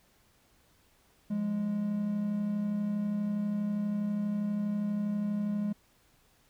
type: tone pair together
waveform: triangle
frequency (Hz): 175.33 / 207.7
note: F3 / G#3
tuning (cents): +7 / 0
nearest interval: minor third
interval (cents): 293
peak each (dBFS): -37 / -27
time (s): 1.3-5.73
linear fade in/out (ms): 10
effects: pink hiss -66 dBFS RMS until 6.49 s